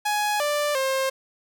sawtooth tone with pitch steps, 836 / 589 / 532 Hz, G#5 / D5 / C5, +11 / +5 / +29 cents, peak -18 dBFS, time 0.05-1.1 s, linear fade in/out 10 ms, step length 350 ms, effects none

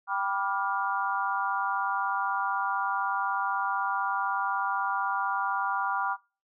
sine chord, G dominant seventh, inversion none, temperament just, 784 / 980 / 1176 / 1411.2 Hz, G5 / B5 / D6 / F6, 0 / -14 / +2 / +18 cents, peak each -32 dBFS, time 0.07-6.17 s, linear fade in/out 50 ms, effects noise-tail reverb RT60 0.3 s tail -20 dB re dry

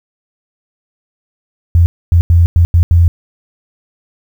sine tone bursts at uneven times, 85.3 Hz, F2, 40 cents flat, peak -4 dBFS, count 6, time 1.75-1.86 / 2.12-2.21 / 2.3-2.46 / 2.56-2.65 / 2.74-2.83 / 2.91-3.08 s, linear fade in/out 0 ms, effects 7-bit

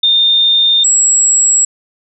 sine tone pair in turn, 3628 / 7708 Hz, A#7 / B8, -48 / -43 cents, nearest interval octave + minor second, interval 1305 cents, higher second, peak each -7 dBFS, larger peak neither, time 0.03-0.84 / 0.84-1.65 s, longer neither, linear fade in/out 5 ms, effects none

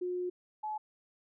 sine tone pair in turn, 359.9 / 856 Hz, F#4 / A5, -48 / -48 cents, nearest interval octave + minor third, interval 1500 cents, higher second, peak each -32 / -34 dBFS, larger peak first, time 0.01-0.3 / 0.63-0.78 s, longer first, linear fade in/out 10 ms, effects none

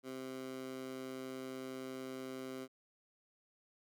15% pulse tone with high-pass filter, 130.81 Hz, C3, in tune, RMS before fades -45 dBFS, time 0.03-2.68 s, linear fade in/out 50 ms, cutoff 280 Hz, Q 1.5, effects none

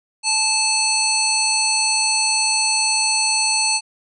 harmonic tone, 874 Hz, A5, 12 cents flat, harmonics 1 / 3 / 5 / 7 / 9 / 10, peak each -25 / -23 / -20 / -26 / -25 / -23 dBFS, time 0.23-3.81 s, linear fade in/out 50 ms, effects none

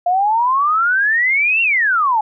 sine exponential two-way sweep, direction up then down, 694 to 2771 to 829 Hz, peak -12 dBFS, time 0.06-2.21 s, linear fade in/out 5 ms, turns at 1.62 s, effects none

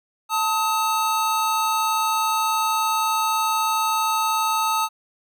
square tone pair together, 887.8 / 1269 Hz, A5 / D#6, +15 / +34 cents, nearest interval tritone, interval 619 cents, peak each -23 dBFS, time 0.29-4.89 s, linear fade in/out 50 ms, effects none

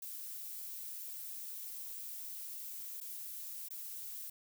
violet noise with dropouts, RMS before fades -45 dBFS, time 0.02-4.3 s, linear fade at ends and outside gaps 5 ms, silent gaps 3.003-3.011 / 3.686-3.705 s, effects none

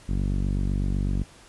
sawtooth tone with low-pass filter, 48 Hz, G1, 36 cents flat, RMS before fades -25 dBFS, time 0.08-1.24 s, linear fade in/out 20 ms, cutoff 230 Hz, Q 1.5, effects pink hiss -51 dBFS RMS until 1.48 s + resampled to 24000 Hz

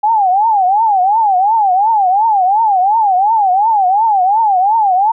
sine tone with vibrato, 813 Hz, G#5, 37 cents flat, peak -8 dBFS, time 0.03-5.12 s, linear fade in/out 10 ms, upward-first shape triangle, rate 2.8 Hz, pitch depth 230 cents each way, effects none

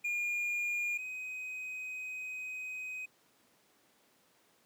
triangle tone pair in turn, 2422 / 2514 Hz, D#7 / D#7, -47 / +17 cents, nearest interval minor second, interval 64 cents, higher second, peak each -30 / -37 dBFS, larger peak first, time 0.04-0.98 / 0.98-3.06 s, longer second, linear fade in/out 10 ms, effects pink hiss -68 dBFS RMS until 4.65 s + high-pass 200 Hz 12 dB/octave

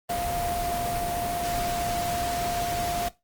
sine tone in noise, 698.5 Hz, F5, in tune, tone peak -27 dBFS, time 0.09-3.09 s, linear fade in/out 10 ms, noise pink, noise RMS -32 dBFS, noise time 0.09-3.09 s, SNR +2 dB, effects noise-tail reverb RT60 0.2 s tail -17 dB re dry + Opus 24 kbps

